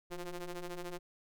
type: ring-modulated tone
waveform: sawtooth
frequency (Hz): 175.2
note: F3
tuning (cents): +6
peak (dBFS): -33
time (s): 0.1-0.99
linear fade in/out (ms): 20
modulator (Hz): 182
effects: none